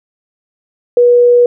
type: tone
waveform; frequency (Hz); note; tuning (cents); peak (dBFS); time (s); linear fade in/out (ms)
sine; 484.8; B4; -32; -4; 0.97-1.46; 2
effects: none